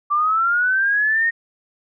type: linear sweep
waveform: sine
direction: up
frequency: 1162 to 1864.7 Hz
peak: -15 dBFS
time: 0.1-1.31 s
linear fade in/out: 20 ms
effects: none